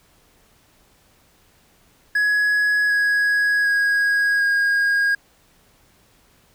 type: tone with pitch steps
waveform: triangle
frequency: 1678 / 1662.6 / 1647.3 / 1632.1 Hz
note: G#6 / G#6 / G#6 / G#6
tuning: +17 / +1 / -15 / -31 cents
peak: -14 dBFS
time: 2.15-5.15 s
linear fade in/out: 5 ms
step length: 750 ms
effects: pink hiss -57 dBFS RMS until 6.54 s